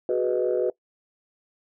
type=chord; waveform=sine; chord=G# minor seventh; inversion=third; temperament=equal; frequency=370 / 415.3 / 493.9 / 622.3 Hz; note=F#4 / G#4 / B4 / D#5; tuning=0 / 0 / 0 / 0 cents; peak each=-24 / -29 / -24 / -29 dBFS; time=0.09-0.7 s; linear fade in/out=2 ms; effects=noise-tail reverb RT60 0.1 s tail -21 dB re dry + tanh soft clip ceiling -13 dBFS